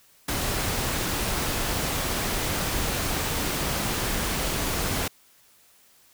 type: noise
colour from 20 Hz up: pink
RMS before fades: -27 dBFS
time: 0.28-5.08 s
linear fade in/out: 5 ms
effects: white hiss -58 dBFS RMS until 6.13 s